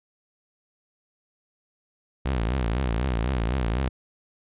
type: tone with vibrato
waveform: sawtooth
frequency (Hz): 60.7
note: B1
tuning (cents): -29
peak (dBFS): -19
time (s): 2.25-3.89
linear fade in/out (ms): 10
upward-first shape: triangle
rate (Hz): 4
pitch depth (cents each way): 230
effects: resampled to 8000 Hz